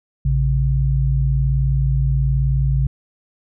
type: tone pair together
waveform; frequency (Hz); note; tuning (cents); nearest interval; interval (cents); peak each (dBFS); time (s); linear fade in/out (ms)
sine; 57.22 / 136.1; A#1 / C#3; -31 / -31; octave + minor third; 1500; -17; 0.25-2.87; 5
effects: none